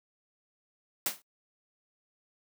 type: noise with exponential decay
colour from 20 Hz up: white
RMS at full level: -26 dBFS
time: 1.06-1.22 s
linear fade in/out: 2 ms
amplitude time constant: 33 ms
effects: noise-tail reverb RT60 0.1 s tail -23 dB re dry + high-pass 150 Hz 12 dB/octave